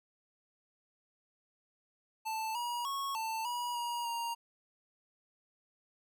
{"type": "tone with pitch steps", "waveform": "square", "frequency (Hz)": [882, 958, 1102, 890, 967, 953, 936], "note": ["A5", "A#5", "C#6", "A5", "B5", "A#5", "A#5"], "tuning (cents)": [4, 47, -11, 20, -37, 38, 7], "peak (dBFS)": -35, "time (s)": [2.25, 4.35], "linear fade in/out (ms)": 20, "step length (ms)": 300, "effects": []}